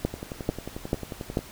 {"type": "two click trains", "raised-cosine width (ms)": 2, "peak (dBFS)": [-20, -10], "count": [15, 4], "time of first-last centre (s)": [[0.14, 1.39], [0.05, 1.372]], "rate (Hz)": [11.2, 2.27], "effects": ["pink hiss -45 dBFS RMS until 1.51 s"]}